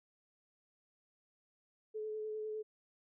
sine tone with vibrato, 430.8 Hz, A4, 37 cents flat, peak -38 dBFS, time 1.94-2.63 s, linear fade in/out 20 ms, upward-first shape sine, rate 9.9 Hz, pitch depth 15 cents each way, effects none

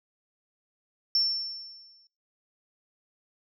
sine tone with exponential decay, 5410 Hz, E8, 44 cents sharp, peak -19 dBFS, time 1.15-2.07 s, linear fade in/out 1 ms, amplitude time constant 200 ms, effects noise-tail reverb RT60 0.4 s tail -26 dB re dry + tanh soft clip ceiling -15 dBFS

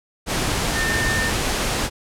sine tone in noise, 1800 Hz, A6, 39 cents sharp, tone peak -22 dBFS, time 0.73-1.32 s, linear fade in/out 50 ms, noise pink, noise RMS -22 dBFS, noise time 0.26-1.9 s, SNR -3 dB, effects low-pass 10000 Hz 12 dB/octave

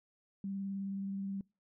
sine tone with vibrato, 196 Hz, G3, in tune, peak -36 dBFS, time 0.44-1.41 s, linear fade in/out 2 ms, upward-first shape sine, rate 19 Hz, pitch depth 17 cents each way, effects noise-tail reverb RT60 0.3 s tail -26 dB re dry

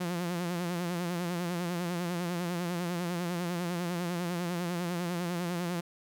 sawtooth tone with vibrato, 174.61 Hz, F3, in tune, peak -27 dBFS, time 0-5.81 s, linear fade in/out 10 ms, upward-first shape sine, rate 10 Hz, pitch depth 65 cents each way, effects none

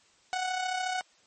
sawtooth tone with amplitude modulation, 740 Hz, F#5, in tune, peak -23 dBFS, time 0.33-1.01 s, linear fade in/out 0 ms, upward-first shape sine, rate 33.9 Hz, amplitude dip 50%, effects white hiss -63 dBFS RMS until 1.26 s + MP3 32 kbps

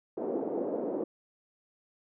white band-pass noise, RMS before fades -33 dBFS, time 0.17-1.04 s, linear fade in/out 5 ms, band 270 to 510 Hz, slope 24 dB/octave, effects none

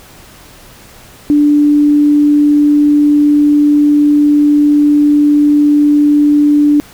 sine tone, 293.7 Hz, D4, in tune, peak -5 dBFS, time 1.3-6.8 s, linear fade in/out 0 ms, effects pink hiss -38 dBFS RMS until 6.93 s

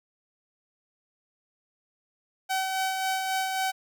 sawtooth tone with tremolo, 761 Hz, F#5, 48 cents sharp, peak -21 dBFS, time 2.49-3.72 s, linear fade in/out 20 ms, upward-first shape sine, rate 3.7 Hz, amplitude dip 35%, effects none

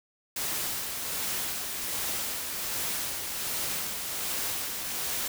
white noise with tremolo, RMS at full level -31 dBFS, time 0.36-5.28 s, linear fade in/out 5 ms, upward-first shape sine, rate 1.3 Hz, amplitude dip 35%, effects none

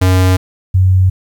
square / sine tone pair in turn, 92.5 / 93.3 Hz, F#2 / F#2, 0 / +15 cents, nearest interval unison, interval 15 cents, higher second, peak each -8 / -6 dBFS, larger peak second, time 0.01-0.37 / 0.74-1.1 s, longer neither, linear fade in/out 10 ms, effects 8-bit

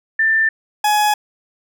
sine / 40% pulse tone pair in turn, 1782 / 841 Hz, A6 / G#5, +22 / +22 cents, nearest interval octave + minor second, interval 1300 cents, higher first, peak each -12 dBFS, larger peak neither, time 0.19-0.49 / 0.84-1.14 s, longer neither, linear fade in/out 5 ms, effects none

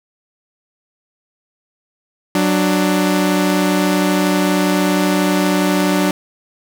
sawtooth tone pair together, 186.34 / 295.8 Hz, F#3 / D4, +13 / +13 cents, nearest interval minor sixth, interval 800 cents, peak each -12 dBFS, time 2.35-6.11 s, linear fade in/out 2 ms, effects none

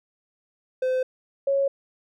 triangle / sine tone pair in turn, 514 / 552 Hz, C5 / C#5, -31 / -7 cents, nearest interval minor second, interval 124 cents, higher second, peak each -19 dBFS, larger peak neither, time 0.82-1.03 / 1.47-1.68 s, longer neither, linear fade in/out 5 ms, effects none

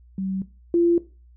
sine tone pair in turn, 190.9 / 342.6 Hz, G3 / F4, -46 / -33 cents, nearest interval minor seventh, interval 1013 cents, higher second, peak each -24 / -15 dBFS, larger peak second, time 0.18-0.42 / 0.74-0.98 s, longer neither, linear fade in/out 2 ms, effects noise-tail reverb RT60 0.3 s tail -17 dB re dry + added 60 Hz sine -48 dBFS peak until 1.36 s

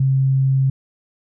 sine tone, 134 Hz, C3, 42 cents sharp, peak -13 dBFS, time 0-0.7 s, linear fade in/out 5 ms, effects none

